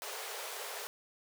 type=high-pass noise; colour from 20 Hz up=pink; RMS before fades=-42 dBFS; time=0.02-0.87 s; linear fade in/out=0 ms; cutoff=400 Hz; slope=96 dB/octave; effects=none